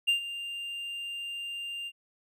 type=tone with ADSR envelope; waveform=triangle; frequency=2794 Hz; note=F7; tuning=in tune; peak=-19 dBFS; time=0.07-1.92 s; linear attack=18 ms; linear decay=110 ms; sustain=-14 dB; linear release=52 ms; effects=none